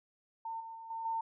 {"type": "tone with level steps", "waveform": "sine", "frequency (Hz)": 905, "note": "A5", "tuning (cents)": 48, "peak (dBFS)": [-37, -43, -45, -37, -32], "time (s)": [0.45, 1.21], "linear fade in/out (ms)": 5, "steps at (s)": [0.6, 0.75, 0.9, 1.05], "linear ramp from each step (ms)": 5, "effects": []}